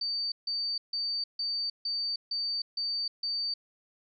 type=tone bursts; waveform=sine; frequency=4600 Hz; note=D8; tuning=37 cents flat; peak=-29 dBFS; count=8; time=0.01-3.54 s; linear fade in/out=5 ms; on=310 ms; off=150 ms; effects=none